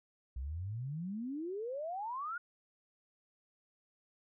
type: exponential sweep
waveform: sine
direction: up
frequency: 60.5 to 1466 Hz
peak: -37 dBFS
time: 0.36-2.38 s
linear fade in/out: 5 ms
effects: none